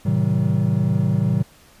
triangle chord, A diminished seventh, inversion none, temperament just, 110 / 132 / 158.4 / 190.08 Hz, A2 / C3 / Eb3 / Gb3, 0 / +16 / +31 / +47 cents, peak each -20 dBFS, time 0.05-1.43 s, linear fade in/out 10 ms, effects pink hiss -51 dBFS RMS until 1.8 s + resampled to 32000 Hz

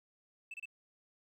sine tone bursts, 2637 Hz, E7, in tune, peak -39 dBFS, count 3, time 0.51-0.656 s, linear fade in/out 5 ms, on 30 ms, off 28 ms, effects tanh soft clip ceiling -41 dBFS + 12-bit

